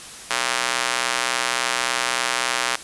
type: tone with high-pass filter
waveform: square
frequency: 61.74 Hz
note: B1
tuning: in tune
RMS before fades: -23 dBFS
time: 0.3-2.76 s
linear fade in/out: 5 ms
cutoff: 1200 Hz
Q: 0.74
effects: white hiss -38 dBFS RMS until 2.83 s + resampled to 24000 Hz